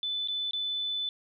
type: tone with dropouts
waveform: sine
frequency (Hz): 3503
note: A7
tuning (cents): -8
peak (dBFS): -29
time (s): 0.03-1.09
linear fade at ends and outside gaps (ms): 1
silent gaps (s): 0.275-0.284 / 0.51-0.533
effects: none